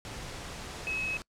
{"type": "tone in noise", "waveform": "sine", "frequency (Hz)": 2565, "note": "E7", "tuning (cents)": -48, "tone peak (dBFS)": -31, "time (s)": [0.87, 1.17], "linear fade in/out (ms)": 0, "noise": "pink", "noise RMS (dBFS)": -41, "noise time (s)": [0.05, 1.22], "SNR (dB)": 7, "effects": ["noise-tail reverb RT60 0.1 s tail -24 dB re dry", "low-pass 8000 Hz 12 dB/octave"]}